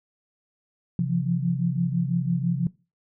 sine tone cluster, 133.6 / 170.1 / 176.1 Hz, C3 / F3 / F3, +36 / -45 / +15 cents, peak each -26 dBFS, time 0.99-2.67 s, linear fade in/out 2 ms, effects noise-tail reverb RT60 0.3 s tail -21 dB re dry

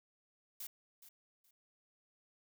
blue noise with echo, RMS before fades -45 dBFS, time 0.6-0.67 s, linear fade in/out 5 ms, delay 420 ms, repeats 2, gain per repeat -13 dB, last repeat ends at 1.51 s, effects none

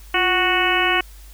harmonic tone with a mistuned harmonic, 369 Hz, F#4, 5 cents flat, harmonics 1 / 2 / 3 / 4 / 5 / 6 / 7 / 8, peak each -24 / -24 / -24 / -24 / -24 / -24 / -24 / -24 dBFS, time 0.14-1.01 s, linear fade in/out 5 ms, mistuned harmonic 1, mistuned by -88 cents, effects added 50 Hz sine -39 dBFS peak until 1.33 s + white hiss -49 dBFS RMS until 1.33 s

